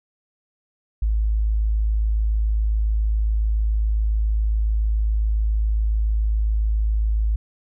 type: tone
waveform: sine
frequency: 53.6 Hz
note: A1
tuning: 45 cents flat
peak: -17 dBFS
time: 1.02-7.36 s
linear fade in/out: 5 ms
effects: none